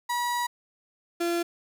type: tone pair in turn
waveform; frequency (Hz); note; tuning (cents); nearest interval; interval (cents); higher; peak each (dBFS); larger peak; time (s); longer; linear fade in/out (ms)
35% pulse; 966 / 342.6; B5 / F4; -39 / -33; octave + tritone; 1794; first; -24 / -23; second; 0.09-0.47 / 1.2-1.43; first; 10
effects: none